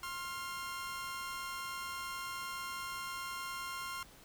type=tone pair together; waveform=sawtooth; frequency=1061 / 1391.5 Hz; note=C6 / F6; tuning=+24 / -7 cents; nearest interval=perfect fourth; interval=469 cents; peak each=-38 / -40 dBFS; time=0.03-4.03 s; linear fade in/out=2 ms; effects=pink hiss -58 dBFS RMS until 4.24 s